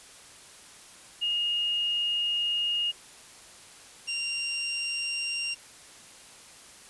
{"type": "tone pair in turn", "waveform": ["sine", "25% pulse"], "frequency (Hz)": [2853, 2778], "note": ["F7", "F7"], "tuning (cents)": [36, -10], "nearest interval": "unison", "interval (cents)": 46, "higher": "first", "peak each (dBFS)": -25, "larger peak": "neither", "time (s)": [[1.21, 2.92], [4.07, 5.55]], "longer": "first", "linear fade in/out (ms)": 20, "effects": ["white hiss -50 dBFS RMS until 6.89 s", "resampled to 24000 Hz"]}